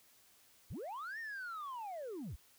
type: linear two-way sweep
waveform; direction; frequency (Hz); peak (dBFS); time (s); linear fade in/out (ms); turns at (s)
sine; up then down; 44.6 to 1863 to 44.6; -39; 0.7-2.36; 10; 1.19
effects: tanh soft clip ceiling -40 dBFS + white hiss -66 dBFS RMS until 2.58 s